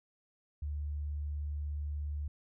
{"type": "tone", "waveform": "sine", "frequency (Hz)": 73.6, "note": "D2", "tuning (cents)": 4, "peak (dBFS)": -34, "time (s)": [0.62, 2.28], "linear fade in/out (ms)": 5, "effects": []}